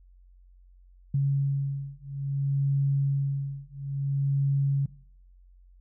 sine beating tone pair, 138.59 / 139.18 Hz, C#3 / C#3, 0 / +7 cents, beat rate 0.59 Hz, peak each -27 dBFS, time 1.14-4.86 s, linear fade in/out 5 ms, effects noise-tail reverb RT60 0.6 s tail -19 dB re dry + added 45 Hz sine -52 dBFS peak until 5.8 s

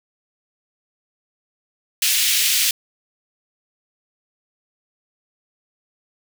pink high-pass noise, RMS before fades -18 dBFS, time 2.02-2.71 s, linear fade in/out 2 ms, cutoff 2400 Hz, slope 24 dB/octave, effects none

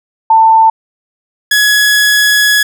sine / sawtooth tone pair in turn, 892 / 1683.9 Hz, A5 / G#6, +23 / +23 cents, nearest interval major seventh, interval 1100 cents, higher second, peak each -3 dBFS, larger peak neither, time 0.3-0.7 / 1.51-2.63 s, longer second, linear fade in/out 5 ms, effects none

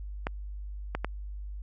clicks, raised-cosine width 0.5 ms, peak -15 dBFS, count 3, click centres 0.269 / 0.95 / 1.046 s, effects added 50 Hz sine -36 dBFS peak until 1.62 s

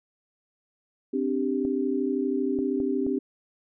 sine chord, C suspended second, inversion none, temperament just, 261.6 / 294.3 / 392.4 Hz, C4 / D4 / G4, 0 / +4 / +2 cents, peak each -27 / -29 / -28 dBFS, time 1.13-3.19 s, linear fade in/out 10 ms
clicks, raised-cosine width 2 ms, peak -25 dBFS, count 4, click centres 1.651 / 2.589 / 2.802 / 3.066 s
effects none

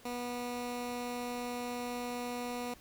15% pulse tone, 243.9 Hz, B3, 21 cents flat, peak -30 dBFS, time 0.05-2.74 s, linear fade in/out 5 ms, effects pink hiss -58 dBFS RMS until 2.8 s

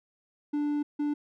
triangle tone bursts at uneven times, 293.7 Hz, D4, in tune, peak -24 dBFS, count 2, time 0.53-0.83 / 0.99-1.14 s, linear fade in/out 10 ms, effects none

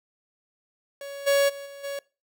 45% pulse tone with level steps, 560 Hz, C#5, 18 cents sharp, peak -35 / -18 / -36 / -40 / -30 dBFS, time 1.01-1.99 s, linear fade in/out 2 ms, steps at 1.26 / 1.48 / 1.65 / 1.83 s, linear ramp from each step 20 ms, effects noise-tail reverb RT60 0.3 s tail -22 dB re dry

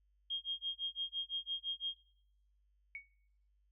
sine tone with tremolo, 3235 Hz, G#7, 46 cents flat, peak -34 dBFS, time 0.3-1.97 s, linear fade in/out 5 ms, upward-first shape sine, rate 5.9 Hz, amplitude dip 100%
sine tone with exponential decay, 2230 Hz, C#7, 10 cents sharp, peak -39 dBFS, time 2.95-3.1 s, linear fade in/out 1 ms, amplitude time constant 32 ms
effects noise-tail reverb RT60 0.8 s tail -24 dB re dry + added 50 Hz sine -70 dBFS peak until 3.71 s

